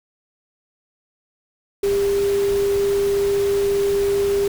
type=tone in noise; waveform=sine; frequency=399.6 Hz; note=G4; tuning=33 cents sharp; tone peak=-16 dBFS; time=1.83-4.48 s; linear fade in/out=5 ms; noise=pink; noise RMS=-32 dBFS; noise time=1.83-4.48 s; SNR=+13 dB; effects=none